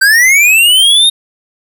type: linear sweep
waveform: square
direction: up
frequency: 1534 to 3729 Hz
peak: -5 dBFS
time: 0.01-1.1 s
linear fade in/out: 10 ms
effects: none